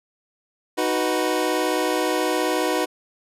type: chord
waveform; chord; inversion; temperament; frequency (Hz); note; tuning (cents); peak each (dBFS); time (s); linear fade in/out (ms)
25% pulse; B major; first; equal; 311.1 / 370 / 493.9; D#4 / F#4 / B4; 0 / 0 / 0; -21; 0.77-2.86; 20
effects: resampled to 32000 Hz